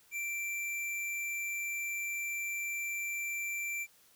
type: tone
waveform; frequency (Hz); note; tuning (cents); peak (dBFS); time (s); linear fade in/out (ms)
square; 2349; D7; 0; -35; 0.11-3.87; 50
effects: white hiss -64 dBFS RMS until 4.15 s